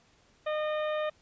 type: harmonic tone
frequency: 611 Hz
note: D#5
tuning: 32 cents flat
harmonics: 1 / 2 / 3 / 4 / 5 / 6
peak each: -29 / -37 / -41 / -45 / -49 / -48 dBFS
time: 0.46-1.1 s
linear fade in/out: 10 ms
effects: pink hiss -64 dBFS RMS until 1.21 s + resampled to 16000 Hz